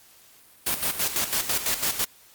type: noise with tremolo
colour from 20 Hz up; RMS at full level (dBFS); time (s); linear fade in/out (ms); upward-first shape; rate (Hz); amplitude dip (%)
white; -24; 0.66-2.05; 10; square; 6; 65
effects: white hiss -54 dBFS RMS until 2.34 s + Opus 48 kbps